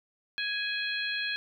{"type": "harmonic tone with a mistuned harmonic", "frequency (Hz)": 830.6, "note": "G#5", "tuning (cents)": 0, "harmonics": [2, 3, 4, 5], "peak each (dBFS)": [-33, -35, -36, -37], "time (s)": [0.38, 1.36], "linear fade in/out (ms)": 0, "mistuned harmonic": 3, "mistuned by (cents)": 17, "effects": ["11-bit"]}